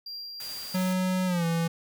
triangle tone with tremolo, 4754 Hz, D8, 20 cents sharp, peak -34 dBFS, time 0.06-0.76 s, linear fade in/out 5 ms, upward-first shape triangle, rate 2.8 Hz, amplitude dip 30%
white noise, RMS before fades -42 dBFS, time 0.4-0.93 s, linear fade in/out 2 ms
square tone with pitch glide, 185 to 166.73 Hz, F#3 to E3, 0 to +20 cents, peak -25 dBFS, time 0.74-1.68 s, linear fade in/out 10 ms, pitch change -180 cents, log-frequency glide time 1.26-1.45 s
effects none

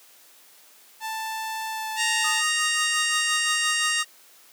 sawtooth tone with pitch glide, 883 to 876.4 Hz, A5 to A5, +6 to -7 cents, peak -25 dBFS, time 1-2.43 s, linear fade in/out 50 ms, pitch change -13 cents, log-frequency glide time 1.7-1.88 s
harmonic tone, 932.3 Hz, A#5, in tune, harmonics 2 / 3 / 4 / 5 / 6 / 7 / 8 / 9 / 10, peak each -26 / -27 / -33 / -34 / -32 / -38 / -33 / -34 / -36 dBFS, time 1.96-4.05 s, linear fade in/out 50 ms
square tone with tremolo, 1241 Hz, D#6, 5 cents flat, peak -27 dBFS, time 2.24-4.03 s, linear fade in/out 5 ms, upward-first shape sine, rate 5.7 Hz, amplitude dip 85%
effects white hiss -53 dBFS RMS until 4.52 s + high-pass 300 Hz 12 dB/octave

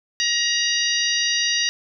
harmonic tone with a mistuned harmonic, 945 Hz, A#5, 23 cents sharp, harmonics 2 / 3 / 4 / 5 / 6, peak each -25 / -25 / -25 / -25 / -25 dBFS, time 0.2-1.69 s, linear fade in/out 0 ms, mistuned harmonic 6, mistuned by +34 cents, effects none

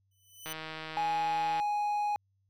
10% pulse tone with exponential growth, 3005 Hz, F#7, 26 cents sharp, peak -29 dBFS, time 0.11-0.53 s, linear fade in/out 5 ms, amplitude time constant 91 ms
click train, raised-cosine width 0.3 ms, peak -24 dBFS, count 181, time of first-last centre 0.46-1.599 s, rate 158 Hz
triangle tone, 830.6 Hz, G#5, in tune, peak -26 dBFS, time 0.97-2.16 s, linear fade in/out 0 ms
effects added 97 Hz sine -70 dBFS peak until 2.49 s

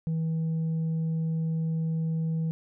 triangle tone with tanh clipping, 161.6 Hz, E3, 34 cents flat, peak -26 dBFS, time 0.07-2.51 s, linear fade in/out 0 ms, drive 7 dB, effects none

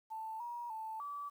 sine tone with pitch steps, 883 / 953 / 881 / 1152 Hz, A5 / A#5 / A5 / D6, +6 / +38 / +2 / -34 cents, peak -40 dBFS, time 0.1-1.3 s, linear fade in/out 20 ms, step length 300 ms, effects 11-bit

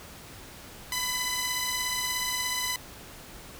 10% pulse tone pair together, 999.1 / 2015 Hz, B5 / B6, +20 / +34 cents, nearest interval octave, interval 1214 cents, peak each -22 dBFS, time 0.92-2.76 s, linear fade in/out 2 ms, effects pink hiss -46 dBFS RMS until 3.59 s

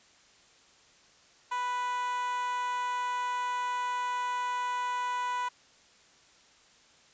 10% pulse tone with high-pass filter, 493.9 Hz, B4, in tune, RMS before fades -32 dBFS, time 1.51-5.49 s, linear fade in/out 10 ms, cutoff 990 Hz, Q 5.7, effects white hiss -60 dBFS RMS until 7.13 s + resampled to 16000 Hz

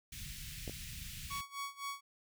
pink band-stop noise, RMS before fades -46 dBFS, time 0.12-1.41 s, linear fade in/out 5 ms, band 170 to 2100 Hz, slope 24 dB/octave
clicks, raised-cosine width 2 ms, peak -30 dBFS, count 2, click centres 0.678 / 0.696 s
sawtooth tone with tremolo, 1120 Hz, C#6, 18 cents sharp, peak -34 dBFS, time 1.3-2.01 s, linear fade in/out 10 ms, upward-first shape sine, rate 3.9 Hz, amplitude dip 90%
effects none

